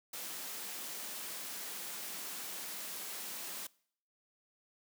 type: high-pass noise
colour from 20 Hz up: white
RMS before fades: -43 dBFS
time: 0.13-3.67 s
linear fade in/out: 5 ms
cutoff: 160 Hz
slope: 48 dB/octave
effects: noise-tail reverb RT60 0.6 s tail -23 dB re dry